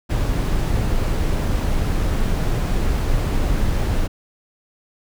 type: noise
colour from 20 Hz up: brown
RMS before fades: -19 dBFS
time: 0.09-4.08 s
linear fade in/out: 20 ms
effects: none